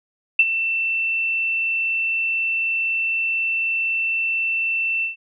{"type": "tone with ADSR envelope", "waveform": "sine", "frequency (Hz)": 2679, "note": "E7", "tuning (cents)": 27, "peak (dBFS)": -8, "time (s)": [0.39, 5.16], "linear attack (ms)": 5, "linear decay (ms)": 43, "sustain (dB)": -11, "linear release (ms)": 130, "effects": []}